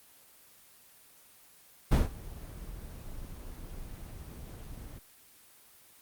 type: noise with ADSR envelope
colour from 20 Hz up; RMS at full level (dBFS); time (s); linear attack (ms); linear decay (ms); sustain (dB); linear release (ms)
brown; -20; 1.91-4.99; 14; 160; -23; 7
effects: white hiss -58 dBFS RMS until 6.01 s + Opus 24 kbps